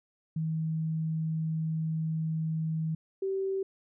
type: tone pair in turn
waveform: sine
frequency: 159.6 / 385.9 Hz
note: D#3 / G4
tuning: +44 / -27 cents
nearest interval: octave + minor third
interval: 1529 cents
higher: second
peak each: -28 dBFS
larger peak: neither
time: 0.36-2.95 / 3.22-3.63 s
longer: first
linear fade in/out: 5 ms
effects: none